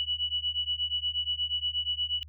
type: beating tone pair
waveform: sine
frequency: 2943 / 2951.4 Hz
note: F#7 / F#7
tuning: -10 / -5 cents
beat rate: 8.4 Hz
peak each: -31 / -31 dBFS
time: 0-2.23 s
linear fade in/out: 0 ms
effects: added 76 Hz sine -46 dBFS peak until 2.28 s